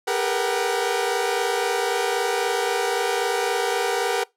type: tone cluster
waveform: sawtooth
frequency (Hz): 402.2 / 459.4 / 483.2 / 755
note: G4 / A#4 / B4 / F#5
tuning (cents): +44 / -25 / -38 / +35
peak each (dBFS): -23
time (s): 0.07-4.24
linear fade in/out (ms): 10
effects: noise-tail reverb RT60 0.2 s tail -23 dB re dry + low-pass 12000 Hz 12 dB/octave